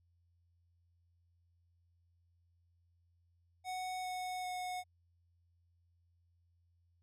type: tone with pitch steps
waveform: square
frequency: 740 / 734.9 / 729.8 Hz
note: F#5 / F#5 / F#5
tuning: 0 / -12 / -24 cents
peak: -39 dBFS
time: 3.64-4.84 s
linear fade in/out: 50 ms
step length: 400 ms
effects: added 86 Hz sine -70 dBFS peak until 7.02 s + low-pass 12000 Hz 12 dB/octave